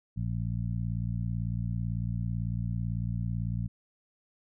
harmonic tone, 58 Hz, A#1, 8 cents flat, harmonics 1 / 2 / 3 / 4, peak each -36 / -31 / -35 / -45 dBFS, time 0.16-3.68 s, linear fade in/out 20 ms, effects none

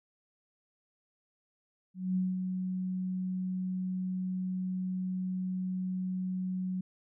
sine tone with ADSR envelope, 185 Hz, F#3, in tune, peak -26 dBFS, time 1.94-6.81 s, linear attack 220 ms, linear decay 200 ms, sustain -5 dB, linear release 5 ms, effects none

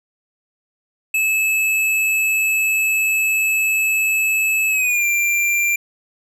square tone with pitch glide, 2603 to 2373 Hz, E7 to D7, -22 to +17 cents, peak -16 dBFS, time 1.14-5.76 s, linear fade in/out 5 ms, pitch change -161 cents, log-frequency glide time 4.69-5.04 s, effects none

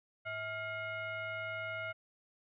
sine tone with frequency modulation, 1400 Hz, F6, 4 cents sharp, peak -37 dBFS, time 0.25-1.93 s, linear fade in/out 20 ms, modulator 753 Hz, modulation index 1.3, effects none

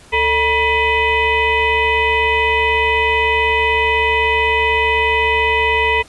sine tone with frequency modulation, 1480 Hz, F#6, in tune, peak -12 dBFS, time 0.12-6.03 s, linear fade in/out 20 ms, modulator 517 Hz, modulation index 2.4, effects pink hiss -44 dBFS RMS until 6.08 s + resampled to 24000 Hz

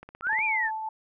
click train, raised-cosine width 0.5 ms, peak -28 dBFS, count 7, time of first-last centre 0.03-0.389 s, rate 16.7 Hz
sine exponential two-way sweep, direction up then down, 1300 to 2466 to 1678 Hz, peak -24 dBFS, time 0.22-0.71 s, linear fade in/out 50 ms, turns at 0.44 s
sine tone with tremolo, 876 Hz, A5, 8 cents flat, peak -28 dBFS, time 0.29-0.89 s, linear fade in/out 5 ms, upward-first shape triangle, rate 5.3 Hz, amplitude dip 35%
effects none

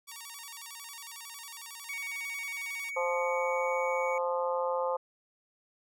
5% pulse tone with vibrato, 1026 Hz, C6, 34 cents flat, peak -31 dBFS, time 0.07-2.91 s, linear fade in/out 20 ms, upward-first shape square, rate 11 Hz, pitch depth 180 cents each way
triangle tone, 2241 Hz, C#7, 18 cents sharp, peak -34 dBFS, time 1.89-4.18 s, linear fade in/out 2 ms
harmonic tone, 174.61 Hz, F3, in tune, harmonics 3 / 4 / 5 / 6 / 7, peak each -30 / -44 / -34 / -37 / -39 dBFS, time 2.96-4.97 s, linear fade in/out 10 ms
effects none

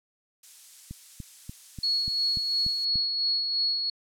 violet noise, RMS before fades -41 dBFS, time 0.43-2.85 s, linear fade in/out 5 ms
click train, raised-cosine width 5 ms, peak -25 dBFS, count 8, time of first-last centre 0.91-2.957 s, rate 3.42 Hz
sine tone with tremolo, 4348 Hz, C#8, 34 cents flat, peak -22 dBFS, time 1.83-3.9 s, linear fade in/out 5 ms, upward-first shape sine, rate 2.9 Hz, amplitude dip 40%
effects low-pass 8000 Hz 12 dB/octave

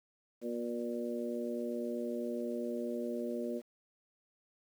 harmonic tone with a mistuned harmonic, 119.7 Hz, A#2, 46 cents sharp, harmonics 2 / 3 / 4 / 5, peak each -38 / -40 / -41 / -42 dBFS, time 0.41-3.62 s, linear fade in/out 50 ms, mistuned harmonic 5, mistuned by -22 cents, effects 10-bit

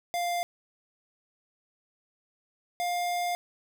square tone pair in turn, 698.5 / 705 Hz, F5 / F5, 0 / +16 cents, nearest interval unison, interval 16 cents, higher second, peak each -28 dBFS, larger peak neither, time 0.14-0.43 / 2.8-3.35 s, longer second, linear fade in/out 0 ms, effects none

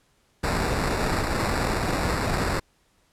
pink noise with sample-and-hold, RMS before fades -25 dBFS, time 0.43-2.6 s, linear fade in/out 10 ms, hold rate 3150 Hz, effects pink hiss -65 dBFS RMS until 3.12 s + low-pass 11000 Hz 12 dB/octave

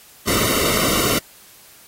pink noise with comb filter, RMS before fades -19 dBFS, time 0.27-1.19 s, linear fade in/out 10 ms, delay 1.2 ms, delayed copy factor -0.85, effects white hiss -47 dBFS RMS until 1.87 s + AAC 48 kbps

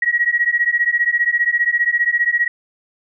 sine beating tone pair, 1900 / 1915 Hz, A#6 / A#6, +33 / +46 cents, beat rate 15 Hz, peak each -17 / -17 dBFS, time 0.02-2.48 s, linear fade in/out 5 ms, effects none

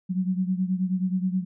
sine beating tone pair, 183.1 / 192.5 Hz, F#3 / G3, -18 / -31 cents, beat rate 9.4 Hz, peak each -24 / -28 dBFS, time 0.09-1.45 s, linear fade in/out 20 ms, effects none

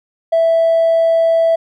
sine tone with hard clipping, 659.3 Hz, E5, in tune, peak -10 dBFS, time 0.32-1.56 s, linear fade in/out 10 ms, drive 1 dB, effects none

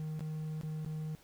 triangle tone with dropouts, 155.56 Hz, D#3, in tune, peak -34 dBFS, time 0-1.15 s, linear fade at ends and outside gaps 0 ms, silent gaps 0.194-0.207 / 0.612-0.633 / 0.848-0.861 s, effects pink hiss -62 dBFS RMS until 1.23 s

